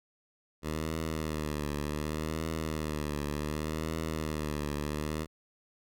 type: tone with vibrato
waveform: 10% pulse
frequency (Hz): 76.7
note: D#2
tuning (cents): -24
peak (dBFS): -24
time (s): 0.62-5.27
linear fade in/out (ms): 50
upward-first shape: triangle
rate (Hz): 0.67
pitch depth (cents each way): 89
effects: none